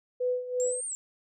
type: tone with tremolo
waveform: sine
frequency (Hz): 498.7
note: B4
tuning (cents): +17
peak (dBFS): -24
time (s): 0.2-0.81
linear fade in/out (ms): 10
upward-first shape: sine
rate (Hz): 2.9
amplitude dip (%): 75
type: linear two-way sweep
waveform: sine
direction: up then down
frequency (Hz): 7350 to 8900 to 7350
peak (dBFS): -32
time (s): 0.6-0.95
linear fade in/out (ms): 0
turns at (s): 0.86
effects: none